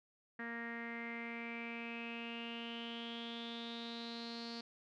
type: tone with low-pass filter sweep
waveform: sawtooth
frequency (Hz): 233.1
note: A#3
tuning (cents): 0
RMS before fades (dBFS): -45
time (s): 0.39-4.61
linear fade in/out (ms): 5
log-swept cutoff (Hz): 1800 to 4500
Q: 9.3
effects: none